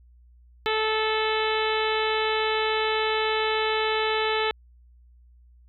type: harmonic tone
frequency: 436.5 Hz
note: A4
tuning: 14 cents flat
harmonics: 1 / 2 / 3 / 4 / 5 / 6 / 7 / 8 / 9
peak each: -26 / -29 / -31 / -32 / -33 / -34 / -34 / -35 / -36 dBFS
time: 0.66-4.51 s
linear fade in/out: 0 ms
effects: added 60 Hz sine -51 dBFS peak until 5.68 s